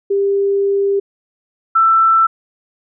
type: tone pair in turn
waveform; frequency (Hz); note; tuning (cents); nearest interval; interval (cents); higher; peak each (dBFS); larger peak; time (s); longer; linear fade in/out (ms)
sine; 397.5 / 1332; G4 / E6; +24 / +18; octave + major sixth; 2094; second; -12 / -8; second; 0.1-1 / 1.75-2.27; first; 10
effects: none